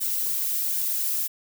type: noise with flanger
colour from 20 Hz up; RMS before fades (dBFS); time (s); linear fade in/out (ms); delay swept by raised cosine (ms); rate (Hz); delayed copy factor
violet; -26; 0-1.28; 20; 1.5 to 3.6; 1.3; -0.55
effects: none